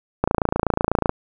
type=click train; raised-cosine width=1 ms; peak=-3 dBFS; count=25; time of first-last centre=0.24-1.094 s; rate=28.1 Hz; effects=none